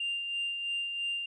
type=tone with tremolo; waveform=sine; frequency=2792 Hz; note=F7; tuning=1 cent flat; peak=-28 dBFS; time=0-1.26 s; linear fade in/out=5 ms; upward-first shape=sine; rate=3 Hz; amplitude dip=45%; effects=tanh soft clip ceiling -27 dBFS